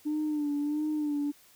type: tone with vibrato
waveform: sine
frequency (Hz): 297.5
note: D4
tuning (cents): +22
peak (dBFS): -26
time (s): 0.05-1.32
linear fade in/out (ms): 20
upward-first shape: sine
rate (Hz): 1.5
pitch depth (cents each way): 51
effects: tanh soft clip ceiling -24 dBFS + white hiss -59 dBFS RMS until 1.55 s